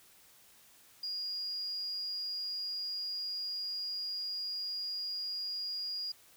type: tone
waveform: sine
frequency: 4853 Hz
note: D#8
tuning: 44 cents flat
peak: -35 dBFS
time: 1.03-6.12 s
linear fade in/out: 5 ms
effects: white hiss -61 dBFS RMS until 6.36 s